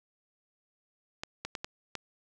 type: clicks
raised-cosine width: 0.2 ms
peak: -18 dBFS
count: 5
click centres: 1.235 / 1.45 / 1.552 / 1.645 / 1.953 s
effects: none